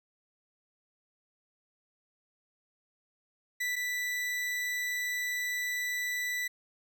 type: tone pair in turn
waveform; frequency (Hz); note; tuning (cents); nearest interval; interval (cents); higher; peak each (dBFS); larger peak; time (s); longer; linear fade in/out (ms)
40% pulse; 1975.5 / 1975.5; B6 / B6; 0 / 0; unison; 0; neither; -29 / -30; first; 3.6-3.76 / 3.76-6.48; second; 10
effects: none